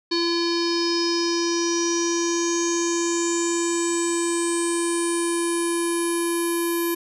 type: tone with low-pass filter sweep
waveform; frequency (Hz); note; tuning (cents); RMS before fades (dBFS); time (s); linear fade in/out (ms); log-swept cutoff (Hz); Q
square; 340.1; F4; -46; -23; 0.11-6.95; 10; 4500 to 12000; 9.9
effects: none